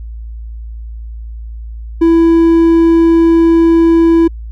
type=tone; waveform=triangle; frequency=331.5 Hz; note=E4; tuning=10 cents sharp; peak=-3 dBFS; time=2.01-4.28 s; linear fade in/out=10 ms; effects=added 56 Hz sine -23 dBFS peak until 4.51 s